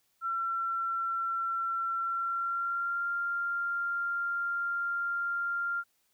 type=tone with pitch glide; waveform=sine; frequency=1355 to 1392.3 Hz; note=E6 to F6; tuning=+47 to -6 cents; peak=-29 dBFS; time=0.21-5.84 s; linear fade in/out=50 ms; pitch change=+47 cents; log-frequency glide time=1.97-3.1 s; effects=white hiss -73 dBFS RMS until 6.13 s